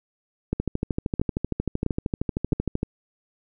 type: two click trains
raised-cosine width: 3 ms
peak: -10 / -11 dBFS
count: 4 / 30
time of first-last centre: 0.53-2.53 / 0.6-2.831 s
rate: 1.5 / 13 Hz
effects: none